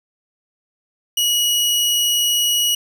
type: tone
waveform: sawtooth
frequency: 2911 Hz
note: F#7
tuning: 29 cents flat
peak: -12 dBFS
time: 1.17-2.75 s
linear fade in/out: 5 ms
effects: none